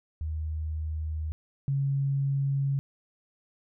sine tone pair in turn, 78.1 / 138.24 Hz, D#2 / C#3, +7 / -4 cents, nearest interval minor seventh, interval 989 cents, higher second, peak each -29 / -24 dBFS, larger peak second, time 0.21-1.32 / 1.68-2.79 s, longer neither, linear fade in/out 0 ms, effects none

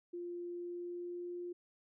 sine tone with pitch glide, 349.2 to 352 Hz, F4 to F4, 0 to +14 cents, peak -40 dBFS, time 0.13-1.53 s, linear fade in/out 10 ms, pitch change +14 cents, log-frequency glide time 0.48-1.39 s, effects none

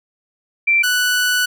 sine / sawtooth tone pair in turn, 2349 / 1483.2 Hz, D7 / F#6, 0 / +4 cents, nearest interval minor sixth, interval 796 cents, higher first, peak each -11 dBFS, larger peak neither, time 0.67-0.83 / 0.83-1.46 s, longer second, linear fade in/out 10 ms, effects none

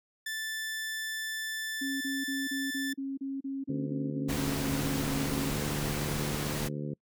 sawtooth tone, 1760 Hz, A6, in tune, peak -30 dBFS, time 0.26-2.93 s, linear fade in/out 5 ms
sine tone bursts, 271.9 Hz, C#4, 33 cents flat, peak -32 dBFS, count 16, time 1.81-5.505 s, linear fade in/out 10 ms, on 200 ms, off 33 ms
harmonic tone, 73.42 Hz, D2, in tune, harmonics 2 / 3 / 4 / 5 / 6 / 7, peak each -35 / -39 / -41 / -43 / -45 / -46 dBFS, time 3.69-6.94 s, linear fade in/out 5 ms
pink noise, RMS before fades -35 dBFS, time 4.28-6.69 s, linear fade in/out 20 ms
effects noise-tail reverb RT60 0.1 s tail -26 dB re dry

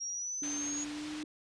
sine exponential sweep, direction up, 5600 to 6710 Hz, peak -35 dBFS, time 0-0.85 s, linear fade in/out 20 ms
sine tone with pitch glide, 290 to 304.1 Hz, D4 to D#4, -22 to -40 cents, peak -38 dBFS, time 0.42-1.24 s, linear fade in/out 2 ms, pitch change +82 cents, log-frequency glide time 0.73-1.13 s
white low-pass noise, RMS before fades -47 dBFS, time 0.43-1.23 s, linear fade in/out 2 ms, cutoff 4500 Hz, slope 12 dB/octave
effects resampled to 22050 Hz

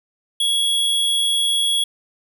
square tone, 3339 Hz, G#7, 9 cents sharp, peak -17 dBFS, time 0.4-1.84 s, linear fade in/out 5 ms, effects 9-bit

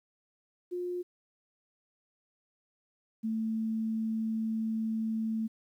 sine tone pair in turn, 356.4 / 221.9 Hz, F4 / A3, +35 / +15 cents, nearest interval minor sixth, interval 820 cents, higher first, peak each -32 / -29 dBFS, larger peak second, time 0.71-1.03 / 3.23-5.48 s, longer second, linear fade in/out 20 ms, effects 11-bit

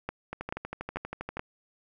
two click trains, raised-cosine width 0.5 ms, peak -17 / -20 dBFS, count 4 / 14, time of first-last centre 0.09-1.394 / 0.33-1.37 s, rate 2.3 / 12.5 Hz, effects none

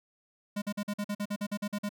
square tone bursts, 205.4 Hz, G#3, 19 cents flat, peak -31 dBFS, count 13, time 0.56-1.892 s, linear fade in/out 10 ms, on 60 ms, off 46 ms, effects none

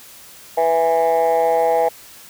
sine chord, E major, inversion second, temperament just, 494.4 / 659.3 / 824.1 Hz, B4 / E5 / G#5, +2 / 0 / -14 cents, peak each -16 dBFS, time 0.57-1.89 s, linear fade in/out 10 ms, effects tanh soft clip ceiling -9 dBFS + white hiss -42 dBFS RMS until 2.29 s

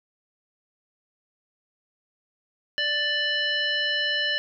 harmonic tone with a mistuned harmonic, 587.3 Hz, D5, in tune, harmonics 1 / 3 / 5 / 7 / 9, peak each -35 / -26 / -26 / -33 / -37 dBFS, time 2.78-4.38 s, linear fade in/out 0 ms, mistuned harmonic 5, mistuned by +21 cents, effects none

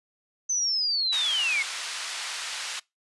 sine linear sweep, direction down, 6170 to 2105 Hz, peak -23 dBFS, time 0.49-1.63 s, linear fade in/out 10 ms
white band-pass noise, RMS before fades -34 dBFS, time 1.12-2.8 s, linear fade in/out 10 ms, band 1100 to 5400 Hz, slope 12 dB/octave
effects noise-tail reverb RT60 0.2 s tail -23 dB re dry + resampled to 24000 Hz

